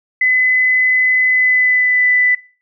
sine tone with pitch glide, 2017 to 1992.7 Hz, B6 to B6, +36 to +15 cents, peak -10 dBFS, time 0.21-2.35 s, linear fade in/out 5 ms, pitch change -21 cents, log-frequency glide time 1.29-2.09 s, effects noise-tail reverb RT60 0.4 s tail -20 dB re dry

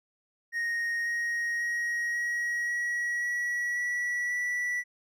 triangle tone with pitch steps, 1864.7 / 1877.7 / 1890.7 / 1903.9 / 1917.1 / 1930.5 / 1943.9 / 1957.4 Hz, A#6 / A#6 / A#6 / A#6 / A#6 / B6 / B6 / B6, 0 / +12 / +24 / +36 / +48 / -40 / -28 / -16 cents, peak -26 dBFS, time 0.52-4.84 s, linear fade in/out 50 ms, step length 540 ms, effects none

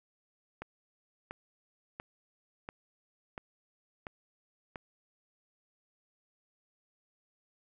click train, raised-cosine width 0.5 ms, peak -25 dBFS, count 7, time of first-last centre 0.62-4.758 s, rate 1.45 Hz, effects none

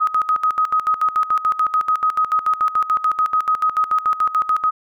sine tone with tremolo, 1260 Hz, D#6, 21 cents sharp, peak -13 dBFS, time 0-4.71 s, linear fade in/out 20 ms, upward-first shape square, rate 6.9 Hz, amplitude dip 80%, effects none

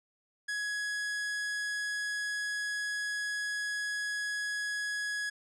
45% pulse tone, 1674 Hz, G#6, 13 cents sharp, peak -32 dBFS, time 0.48-5.3 s, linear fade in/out 10 ms, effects resampled to 22050 Hz

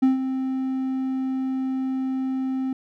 triangle tone with ADSR envelope, 262.6 Hz, C4, 6 cents sharp, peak -11 dBFS, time 0.02-2.73 s, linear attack 12 ms, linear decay 140 ms, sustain -10 dB, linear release 3 ms, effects none

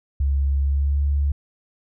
sine tone with pitch glide, 69.3 to 71.21 Hz, C#2 to C#2, 0 to +47 cents, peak -17 dBFS, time 0.2-1.32 s, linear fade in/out 5 ms, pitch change +47 cents, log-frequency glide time 0.62-1.02 s, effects none

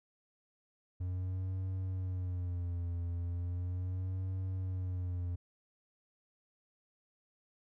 triangle tone with vibrato, 90 Hz, F#2, 47 cents flat, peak -32 dBFS, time 1-5.36 s, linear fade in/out 10 ms, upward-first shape sine, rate 0.37 Hz, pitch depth 75 cents each way, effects none

